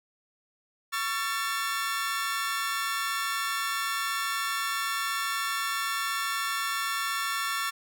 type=tone cluster; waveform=sawtooth; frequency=1117 / 1358 / 1773 Hz; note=C#6 / F6 / A6; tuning=+13 / -49 / +13 cents; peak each=-29 dBFS; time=0.92-7.71 s; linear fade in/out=20 ms; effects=none